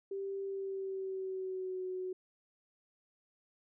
sine tone with pitch glide, 392 to 370 Hz, G4 to F#4, 0 to 0 cents, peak -36 dBFS, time 0.11-2.13 s, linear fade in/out 5 ms, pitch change -100 cents, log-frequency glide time 0.44-1.84 s, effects none

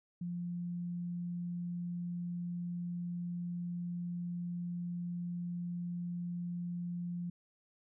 sine tone, 174.61 Hz, F3, in tune, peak -36 dBFS, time 0.21-7.3 s, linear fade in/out 5 ms, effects none

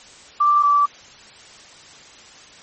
sine tone pair in turn, 1174.7 / 1159.2 Hz, D6 / D6, 0 / -23 cents, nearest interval unison, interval 23 cents, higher first, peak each -12 dBFS, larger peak neither, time 0.4-0.63 / 0.63-0.86 s, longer neither, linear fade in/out 10 ms, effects white hiss -44 dBFS RMS until 2.62 s + MP3 32 kbps

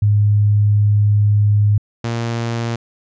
sine / sawtooth tone pair in turn, 103.83 / 116.55 Hz, G#2 / A#2, 0 / 0 cents, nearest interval major second, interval 200 cents, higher second, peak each -10 / -15 dBFS, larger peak first, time 0.02-1.78 / 2.04-2.76 s, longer first, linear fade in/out 5 ms, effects resampled to 16000 Hz

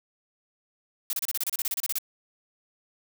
blue noise bursts, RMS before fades -28 dBFS, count 15, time 1.1-1.985 s, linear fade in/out 2 ms, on 31 ms, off 30 ms, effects none

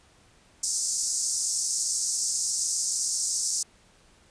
white band-pass noise, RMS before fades -28 dBFS, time 0.63-3.63 s, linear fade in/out 5 ms, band 5200 to 8900 Hz, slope 48 dB/octave, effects pink hiss -59 dBFS RMS until 4.3 s + resampled to 22050 Hz

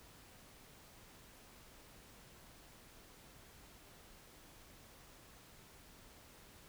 silence, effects pink hiss -60 dBFS RMS until 6.68 s

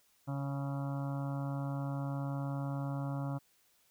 harmonic tone with a mistuned harmonic, 139.2 Hz, C#3, 8 cents sharp, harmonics 1 / 2 / 4 / 5 / 6 / 7 / 8 / 9 / 10, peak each -35 / -41 / -47 / -49 / -51 / -52 / -53 / -54 / -55 dBFS, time 0.27-3.39 s, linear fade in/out 20 ms, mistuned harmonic 10, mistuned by -19 cents, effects white hiss -70 dBFS RMS until 3.9 s

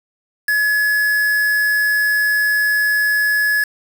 triangle tone with quantisation, 1700 Hz, G#6, 40 cents sharp, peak -12 dBFS, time 0.48-3.64 s, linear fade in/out 5 ms, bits 4, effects none

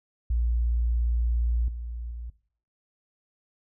sine tone with level steps, 58.6 Hz, A#1, 10 cents sharp, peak -22 / -32 / -34 dBFS, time 0.3-2.3 s, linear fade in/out 5 ms, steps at 1.68 / 2.11 s, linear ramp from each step 2 ms, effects noise-tail reverb RT60 0.5 s tail -18 dB re dry

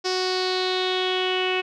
sawtooth tone with low-pass filter sweep, 370 Hz, F#4, in tune, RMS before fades -24 dBFS, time 0.04-1.62 s, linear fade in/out 20 ms, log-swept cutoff 5200 to 2700 Hz, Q 5.6, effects none

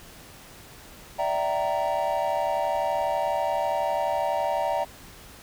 triangle chord, E half-diminished seventh, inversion third, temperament equal with one note detuned, 587.3 / 659.3 / 767.9 / 932.3 Hz, D5 / E5 / G5 / Bb5, 0 / 0 / -36 / 0 cents, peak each -27 dBFS, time 1.18-4.85 s, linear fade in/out 20 ms, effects pink hiss -47 dBFS RMS until 5.42 s

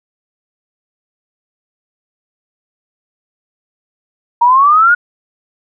sine exponential sweep, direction up, 932.3 to 1468 Hz, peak -5 dBFS, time 4.41-4.95 s, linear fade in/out 10 ms, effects none

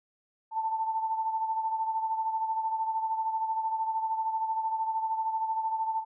sine beating tone pair, 886 / 899 Hz, A5 / A5, +12 / +37 cents, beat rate 13 Hz, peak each -28 / -36 dBFS, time 0.51-6.05 s, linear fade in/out 50 ms, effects none

